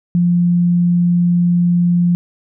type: tone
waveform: sine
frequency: 174.61 Hz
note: F3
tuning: in tune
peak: -10 dBFS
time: 0.15-2.15 s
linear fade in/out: 0 ms
effects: none